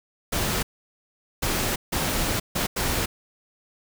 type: noise bursts at uneven times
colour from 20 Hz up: pink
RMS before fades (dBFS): -25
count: 5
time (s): 0.32-0.63 / 1.42-1.76 / 1.92-2.4 / 2.55-2.67 / 2.76-3.06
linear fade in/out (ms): 10
effects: none